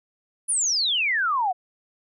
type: exponential sweep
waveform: sine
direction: down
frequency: 10240 to 700 Hz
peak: -20 dBFS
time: 0.48-1.53 s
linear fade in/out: 20 ms
effects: none

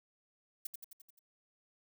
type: noise with echo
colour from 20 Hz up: violet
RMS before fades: -39 dBFS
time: 0.65-0.67 s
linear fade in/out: 5 ms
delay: 87 ms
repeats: 6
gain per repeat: -4 dB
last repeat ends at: 1.192 s
effects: none

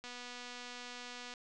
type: click train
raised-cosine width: 0.2 ms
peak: -30 dBFS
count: 319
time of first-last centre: 0.04-1.338 s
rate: 245 Hz
effects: resampled to 22050 Hz

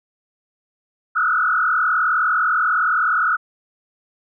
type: tone with frequency modulation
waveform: sine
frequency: 1371 Hz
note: F6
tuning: 32 cents flat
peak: -15 dBFS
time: 1.15-3.37 s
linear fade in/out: 20 ms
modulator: 39.6 Hz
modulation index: 2.9
effects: none

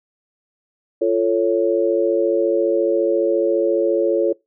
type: chord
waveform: sine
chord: F augmented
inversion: none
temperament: equal with one note detuned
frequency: 345.4 / 440 / 554.4 Hz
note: F4 / A4 / C#5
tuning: -19 / 0 / 0 cents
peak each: -19 dBFS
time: 1.01-4.33 s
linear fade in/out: 10 ms
effects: noise-tail reverb RT60 0.2 s tail -23 dB re dry

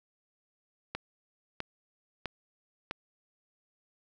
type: click train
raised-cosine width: 0.3 ms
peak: -18 dBFS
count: 4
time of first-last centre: 0.95-2.911 s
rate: 1.53 Hz
effects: none

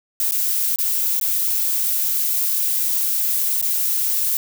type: noise with dropouts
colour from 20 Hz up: violet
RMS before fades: -20 dBFS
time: 0.2-4.37 s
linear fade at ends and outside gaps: 1 ms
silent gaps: 0.311-0.32 / 0.76-0.786 / 1.198-1.212 / 3.615-3.625 s
effects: none

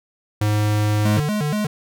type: tone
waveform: square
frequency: 105.4 Hz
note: G#2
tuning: 26 cents sharp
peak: -17 dBFS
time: 0.41-1.2 s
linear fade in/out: 5 ms
type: tone with vibrato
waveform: square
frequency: 177.1 Hz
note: F3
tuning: 24 cents sharp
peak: -20 dBFS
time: 1.05-1.67 s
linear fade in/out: 5 ms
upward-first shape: square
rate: 4.2 Hz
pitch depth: 300 cents each way
effects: none

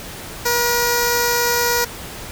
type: tone with notch filter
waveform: 5% pulse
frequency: 478.4 Hz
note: A#4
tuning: 45 cents sharp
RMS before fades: -18 dBFS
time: 0.45-1.85 s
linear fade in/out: 10 ms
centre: 3100 Hz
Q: 0.76
effects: pink hiss -33 dBFS RMS until 2.31 s

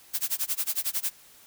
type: noise with tremolo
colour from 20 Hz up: blue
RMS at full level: -26 dBFS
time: 0.13-1.12 s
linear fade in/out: 20 ms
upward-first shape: sine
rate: 11 Hz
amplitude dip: 100%
effects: white hiss -54 dBFS RMS until 1.46 s

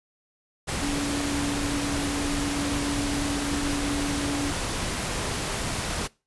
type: tone in noise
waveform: sine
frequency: 285.8 Hz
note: D4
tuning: 47 cents flat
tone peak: -27 dBFS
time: 0.81-4.52 s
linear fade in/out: 20 ms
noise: pink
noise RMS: -29 dBFS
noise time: 0.67-6.08 s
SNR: -1 dB
effects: noise-tail reverb RT60 0.3 s tail -23 dB re dry + resampled to 24000 Hz

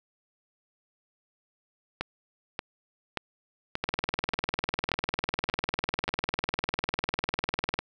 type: two click trains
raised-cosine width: 0.3 ms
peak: -11 / -13 dBFS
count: 80 / 8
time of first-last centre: 3.84-7.79 / 2.01-6.08 s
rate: 20 / 1.72 Hz
effects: none

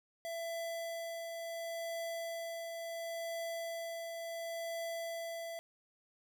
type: tone with tremolo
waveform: square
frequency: 668 Hz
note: E5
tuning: 23 cents sharp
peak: -38 dBFS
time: 0.25-5.59 s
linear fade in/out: 0 ms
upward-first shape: triangle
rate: 0.71 Hz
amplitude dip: 35%
effects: none

